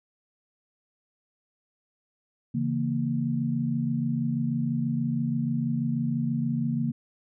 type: chord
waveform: sine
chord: A# diminished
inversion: first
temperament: equal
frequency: 138.59 / 164.81 / 233.1 Hz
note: C#3 / E3 / A#3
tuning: 0 / 0 / 0 cents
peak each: -29 / -31 / -27 dBFS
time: 2.54-6.92 s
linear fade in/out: 10 ms
effects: none